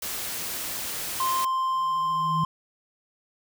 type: noise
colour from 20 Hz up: white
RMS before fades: -32 dBFS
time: 0.02-1.45 s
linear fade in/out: 5 ms
type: tone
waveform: triangle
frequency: 1046.5 Hz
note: C6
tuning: in tune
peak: -21 dBFS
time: 1.2-2.45 s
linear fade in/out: 2 ms
type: tone with exponential growth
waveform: sine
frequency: 160.5 Hz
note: E3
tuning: 46 cents flat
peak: -23 dBFS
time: 1.7-2.44 s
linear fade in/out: 5 ms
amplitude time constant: 160 ms
effects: none